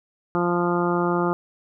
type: harmonic tone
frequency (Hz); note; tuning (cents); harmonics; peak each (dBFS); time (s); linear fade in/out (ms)
174.61; F3; 0; 1 / 2 / 3 / 4 / 5 / 6 / 7 / 8; -25 / -23 / -30 / -31 / -29 / -33 / -28 / -34; 0.35-1.33; 0
effects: none